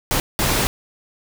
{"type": "noise bursts at uneven times", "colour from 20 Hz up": "pink", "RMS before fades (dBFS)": -19, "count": 2, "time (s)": [[0.11, 0.2], [0.39, 0.67]], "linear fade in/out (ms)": 0, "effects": []}